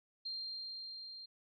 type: tone with level ramp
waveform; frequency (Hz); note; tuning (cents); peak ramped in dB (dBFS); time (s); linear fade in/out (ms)
sine; 4186; C8; 0; -38 to -47; 0.25-1.26; 10
effects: MP3 64 kbps